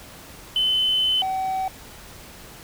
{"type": "tone pair in turn", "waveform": "triangle", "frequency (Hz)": [3040, 760], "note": ["F#7", "F#5"], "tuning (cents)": [46, 46], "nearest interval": "2 octaves", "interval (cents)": 2400, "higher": "first", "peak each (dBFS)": [-15, -20], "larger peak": "first", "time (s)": [[0.56, 1.22], [1.22, 1.68]], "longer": "first", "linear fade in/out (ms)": 2, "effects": ["tanh soft clip ceiling -15 dBFS", "pink hiss -43 dBFS RMS until 2.63 s"]}